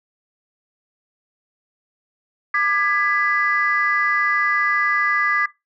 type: chord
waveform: sine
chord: G# diminished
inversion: second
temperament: just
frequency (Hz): 1196.1 / 1661.2 / 1993.5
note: D6 / G#6 / B6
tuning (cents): +31 / 0 / +16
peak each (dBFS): -20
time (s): 2.54-5.46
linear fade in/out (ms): 5
effects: noise-tail reverb RT60 0.2 s tail -19 dB re dry + tanh soft clip ceiling -8 dBFS